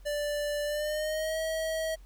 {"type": "tone with pitch glide", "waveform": "square", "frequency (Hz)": [587.3, 640.5], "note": ["D5", "E5"], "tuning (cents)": [0, -50], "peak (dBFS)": -30, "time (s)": [0.05, 1.96], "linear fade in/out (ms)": 20, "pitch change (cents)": 150, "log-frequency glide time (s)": [0.64, 1.39], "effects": ["added 44 Hz sine -48 dBFS peak until 2.05 s", "pink hiss -65 dBFS RMS until 2.05 s"]}